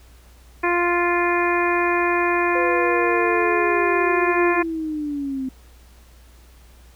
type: harmonic tone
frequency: 349.1 Hz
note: F4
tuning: 1 cent flat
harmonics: 1 / 2 / 3 / 4 / 5 / 6 / 7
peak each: -21 / -26 / -23 / -31 / -25 / -30 / -27 dBFS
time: 0.63-4.63 s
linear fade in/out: 10 ms
type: linear sweep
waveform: sine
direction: down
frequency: 514 to 258.2 Hz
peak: -23 dBFS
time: 2.55-5.49 s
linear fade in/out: 5 ms
effects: added 60 Hz sine -46 dBFS peak until 6.95 s + pink hiss -54 dBFS RMS until 6.95 s